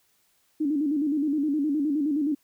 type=tone with vibrato; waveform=sine; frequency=293.7 Hz; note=D4; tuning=in tune; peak=-22 dBFS; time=0.6-2.35 s; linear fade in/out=10 ms; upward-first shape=square; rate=9.6 Hz; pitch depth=87 cents each way; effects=white hiss -67 dBFS RMS until 2.43 s